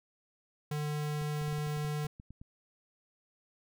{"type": "tone", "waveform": "square", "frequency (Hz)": 149.5, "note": "D3", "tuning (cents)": 31, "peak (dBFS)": -33, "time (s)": [0.71, 2.07], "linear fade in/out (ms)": 5}
{"type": "clicks", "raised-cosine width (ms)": 5, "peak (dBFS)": -36, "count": 12, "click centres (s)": [1.216, 1.416, 1.481, 1.527, 1.583, 1.671, 1.772, 1.848, 2.047, 2.199, 2.306, 2.415]}
{"effects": []}